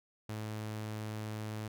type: tone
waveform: sawtooth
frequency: 107.8 Hz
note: A2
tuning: 35 cents flat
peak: -34 dBFS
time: 0.29-1.68 s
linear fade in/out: 5 ms
effects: none